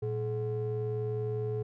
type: ring-modulated tone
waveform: triangle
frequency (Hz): 155.4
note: D#3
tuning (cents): -2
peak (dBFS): -25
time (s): 0.02-1.63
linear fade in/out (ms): 10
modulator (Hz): 271
effects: none